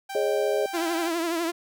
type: tone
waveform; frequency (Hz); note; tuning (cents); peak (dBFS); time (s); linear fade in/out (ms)
sawtooth; 784; G5; 0; -29; 0.09-1.09; 10
type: chord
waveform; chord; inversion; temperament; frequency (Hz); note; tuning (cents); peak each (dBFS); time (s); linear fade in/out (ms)
sine; Ab suspended fourth; none; equal with one note detuned; 415.3 / 546.7 / 622.3; Ab4 / Db5 / Eb5; 0 / -24 / 0; -25 / -27 / -27; 0.15-0.66; 2
type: tone with vibrato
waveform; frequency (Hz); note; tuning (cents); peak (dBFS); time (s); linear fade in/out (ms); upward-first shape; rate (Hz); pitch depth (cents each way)
sawtooth; 335.5; E4; +31; -21; 0.73-1.52; 20; triangle; 12; 83
effects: none